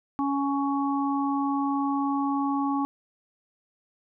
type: harmonic tone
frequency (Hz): 278.7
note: C#4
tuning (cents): +9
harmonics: 1 / 3 / 4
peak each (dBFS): -25 / -30 / -31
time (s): 0.19-2.85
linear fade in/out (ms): 0
effects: none